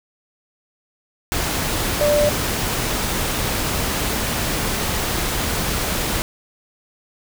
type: tone in noise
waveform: sine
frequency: 590 Hz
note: D5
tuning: 8 cents sharp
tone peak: -14 dBFS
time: 2.01-2.29 s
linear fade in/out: 0 ms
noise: pink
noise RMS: -22 dBFS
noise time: 1.32-6.22 s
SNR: +5 dB
effects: none

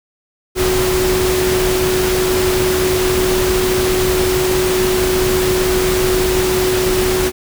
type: tone in noise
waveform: sine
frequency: 370 Hz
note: F#4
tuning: in tune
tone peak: -14 dBFS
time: 0.55-7.32 s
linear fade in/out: 50 ms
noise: pink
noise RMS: -19 dBFS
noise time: 0.55-7.32 s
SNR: +2 dB
effects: none

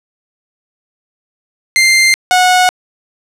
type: tone pair in turn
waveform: sawtooth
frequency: 2093 / 731.9 Hz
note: C7 / F#5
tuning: 0 / -19 cents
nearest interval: octave + tritone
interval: 1819 cents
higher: first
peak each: -3 dBFS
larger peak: neither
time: 1.76-2.14 / 2.31-2.69 s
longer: neither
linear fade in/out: 0 ms
effects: low-pass 10000 Hz 12 dB/octave + 7-bit

